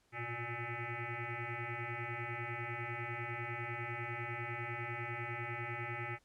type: tone with frequency modulation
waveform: sine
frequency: 1067 Hz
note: C6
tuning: 34 cents sharp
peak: -38 dBFS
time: 0.12-6.19 s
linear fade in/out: 50 ms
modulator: 236 Hz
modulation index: 5.5
effects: pink hiss -73 dBFS RMS until 6.24 s + low-pass 10000 Hz 12 dB/octave